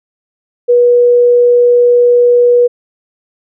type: tone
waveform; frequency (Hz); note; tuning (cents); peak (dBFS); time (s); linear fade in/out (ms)
sine; 484.9; B4; -32; -4; 0.68-2.68; 20
effects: none